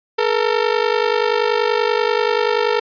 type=ring-modulated tone; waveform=sawtooth; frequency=452 Hz; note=A4; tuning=47 cents sharp; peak=-8 dBFS; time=0.18-2.8 s; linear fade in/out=10 ms; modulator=25.2 Hz; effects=resampled to 11025 Hz